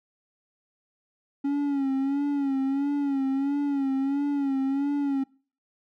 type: tone with vibrato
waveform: triangle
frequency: 277.2 Hz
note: C#4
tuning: in tune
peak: -21 dBFS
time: 1.44-5.24 s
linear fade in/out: 10 ms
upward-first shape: sine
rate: 1.5 Hz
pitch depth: 63 cents each way
effects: noise-tail reverb RT60 0.4 s tail -23 dB re dry